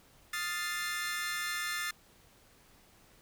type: chord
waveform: sawtooth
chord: F dominant seventh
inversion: third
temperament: equal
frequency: 1244.5 / 1396.9 / 1760 / 2093 Hz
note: Eb6 / F6 / A6 / C7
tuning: 0 / 0 / 0 / 0 cents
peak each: -38 / -38 / -33 / -36 dBFS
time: 0.33-1.91 s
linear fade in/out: 5 ms
effects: pink hiss -62 dBFS RMS until 3.21 s